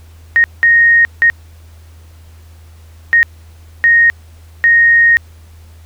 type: tone bursts at uneven times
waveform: sine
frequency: 1862 Hz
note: A#6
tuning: 2 cents flat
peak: -5 dBFS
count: 6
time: 0.36-0.44 / 0.63-1.05 / 1.22-1.3 / 3.13-3.23 / 3.84-4.1 / 4.64-5.17 s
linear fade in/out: 0 ms
effects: added 81 Hz sine -36 dBFS peak until 5.85 s + pink hiss -49 dBFS RMS until 5.85 s